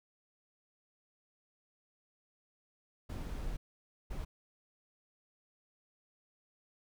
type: noise bursts at uneven times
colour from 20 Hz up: brown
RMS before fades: -39 dBFS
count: 2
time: 3.09-3.57 / 4.1-4.25 s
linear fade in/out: 10 ms
effects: none